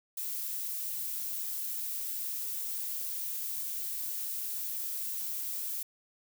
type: noise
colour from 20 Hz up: violet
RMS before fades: -36 dBFS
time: 0.17-5.83 s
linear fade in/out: 5 ms
effects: none